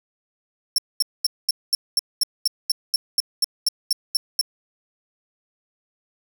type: tone bursts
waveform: sawtooth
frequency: 5420 Hz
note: E8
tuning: 47 cents sharp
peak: -13 dBFS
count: 16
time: 0.76-4.412 s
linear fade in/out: 2 ms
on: 22 ms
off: 220 ms
effects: none

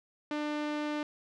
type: tone with low-pass filter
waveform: sawtooth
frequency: 298.5 Hz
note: D4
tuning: 28 cents sharp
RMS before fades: -34 dBFS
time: 0.31-1.03 s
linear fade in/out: 2 ms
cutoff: 3700 Hz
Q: 0.77
effects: none

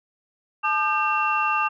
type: tone cluster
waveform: sine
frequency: 864 / 1208 / 1572 / 2720 Hz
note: A5 / D6 / G6 / F7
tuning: -32 / +48 / +4 / -46 cents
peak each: -26 / -22 / -30 / -25 dBFS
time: 0.63-1.69 s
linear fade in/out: 20 ms
effects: tanh soft clip ceiling -9 dBFS

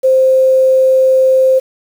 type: tone with quantisation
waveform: sine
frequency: 523.3 Hz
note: C5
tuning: in tune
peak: -6 dBFS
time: 0.03-1.6 s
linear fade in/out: 20 ms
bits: 6
effects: none

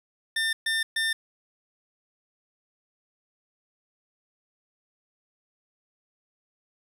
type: tone bursts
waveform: 25% pulse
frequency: 1800 Hz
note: A6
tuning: 39 cents sharp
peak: -20 dBFS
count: 3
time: 0.36-1.13 s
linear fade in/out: 5 ms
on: 170 ms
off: 130 ms
effects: low-pass 12000 Hz 12 dB/octave + 8-bit

